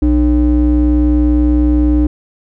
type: ring-modulated tone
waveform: triangle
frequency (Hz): 120.5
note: B2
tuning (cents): -42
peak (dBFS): -3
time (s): 0.02-2.07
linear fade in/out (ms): 5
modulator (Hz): 181
effects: none